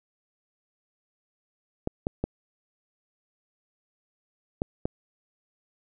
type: clicks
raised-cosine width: 2 ms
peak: -13 dBFS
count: 5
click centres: 1.874 / 2.069 / 2.24 / 4.619 / 4.855 s
effects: none